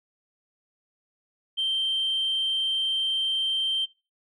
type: tone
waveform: sine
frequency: 3136 Hz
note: G7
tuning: in tune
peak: -22 dBFS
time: 1.57-3.86 s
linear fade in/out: 20 ms
effects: noise-tail reverb RT60 0.3 s tail -22 dB re dry + tanh soft clip ceiling -20 dBFS